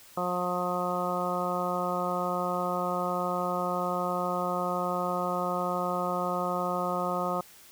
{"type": "harmonic tone", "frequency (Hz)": 178.8, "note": "F3", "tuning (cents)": 41, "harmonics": [1, 2, 3, 4, 5, 6, 7], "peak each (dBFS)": [-35, -37, -33, -34, -38, -36, -33], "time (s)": [0.17, 7.41], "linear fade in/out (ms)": 5, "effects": ["white hiss -53 dBFS RMS until 7.71 s"]}